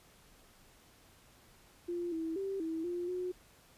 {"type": "tone with pitch steps", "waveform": "sine", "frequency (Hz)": [347.7, 324.7, 389.7, 324.1, 351.1, 362.8], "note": ["F4", "E4", "G4", "E4", "F4", "F#4"], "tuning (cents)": [-8, -26, -10, -29, 9, -34], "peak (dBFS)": -34, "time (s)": [1.88, 3.32], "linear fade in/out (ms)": 10, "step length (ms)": 240, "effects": ["pink hiss -62 dBFS RMS until 3.77 s", "resampled to 32000 Hz"]}